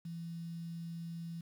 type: tone with quantisation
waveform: sine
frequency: 167.7 Hz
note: E3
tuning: 30 cents sharp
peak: -40 dBFS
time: 0.05-1.41 s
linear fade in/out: 5 ms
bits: 10
effects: none

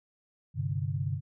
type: chord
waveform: sine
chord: G suspended fourth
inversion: none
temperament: equal with one note detuned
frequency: 98 / 129.98 / 146.83 Hz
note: G2 / C3 / D3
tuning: 0 / -11 / 0 cents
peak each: -33 dBFS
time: 0.54-1.21 s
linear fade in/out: 50 ms
effects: none

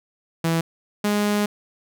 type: tone pair in turn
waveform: sawtooth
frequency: 164.81 / 207.1 Hz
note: E3 / G#3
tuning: 0 / -5 cents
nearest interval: major third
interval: 395 cents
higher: second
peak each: -15 dBFS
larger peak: neither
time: 0.44-0.61 / 1.04-1.46 s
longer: second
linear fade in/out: 5 ms
effects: none

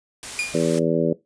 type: noise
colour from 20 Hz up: white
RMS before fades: -33 dBFS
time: 0.23-0.79 s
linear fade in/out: 0 ms
type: tone with exponential decay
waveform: 40% pulse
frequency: 2426 Hz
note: D#7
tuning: 44 cents flat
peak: -18 dBFS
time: 0.39-0.67 s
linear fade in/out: 1 ms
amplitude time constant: 59 ms
type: harmonic tone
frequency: 82.3 Hz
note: E2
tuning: 2 cents flat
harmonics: 2 / 3 / 4 / 5 / 6 / 7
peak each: -25 / -25 / -25 / -25 / -25 / -25 dBFS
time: 0.54-1.13 s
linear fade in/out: 5 ms
effects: noise-tail reverb RT60 0.2 s tail -19 dB re dry + resampled to 22050 Hz

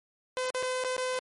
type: tone with dropouts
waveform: sawtooth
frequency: 510 Hz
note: C5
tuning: 44 cents flat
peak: -25 dBFS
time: 0.37-1.19 s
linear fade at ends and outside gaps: 0 ms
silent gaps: 0.504-0.547 / 0.626-0.63 / 0.839-0.847 / 0.966-0.98 s
effects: MP3 48 kbps

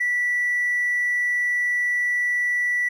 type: tone with hard clipping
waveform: sine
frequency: 1959 Hz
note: B6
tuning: 15 cents flat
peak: -20 dBFS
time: 0-2.89 s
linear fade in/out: 10 ms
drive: 1 dB
effects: none

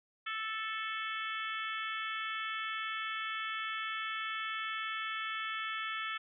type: harmonic tone with a mistuned harmonic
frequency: 439.5 Hz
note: A4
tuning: 2 cents flat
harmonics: 3 / 4 / 5 / 6 / 7 / 8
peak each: -39 / -41 / -43 / -45 / -46 / -47 dBFS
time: 0.26-6.18 s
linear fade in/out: 10 ms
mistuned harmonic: 8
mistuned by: -55 cents
effects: none

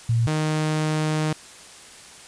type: tone pair in turn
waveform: sine / sawtooth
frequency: 115.8 / 154.85 Hz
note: A#2 / D#3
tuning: -11 / -8 cents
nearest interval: perfect fourth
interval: 503 cents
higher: second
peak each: -17 dBFS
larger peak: neither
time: 0.09-0.27 / 0.27-1.33 s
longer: second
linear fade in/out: 5 ms
effects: white hiss -44 dBFS RMS until 2.27 s + resampled to 22050 Hz

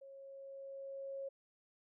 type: tone with level ramp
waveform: sine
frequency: 546 Hz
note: C#5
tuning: 26 cents flat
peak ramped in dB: -52 to -40 dBFS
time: 0.01-1.29 s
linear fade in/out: 10 ms
effects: none

